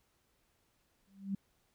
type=tone with exponential growth; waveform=sine; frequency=196 Hz; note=G3; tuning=in tune; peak=-30 dBFS; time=1.07-1.35 s; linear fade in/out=5 ms; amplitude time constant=60 ms; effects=pink hiss -75 dBFS RMS until 1.74 s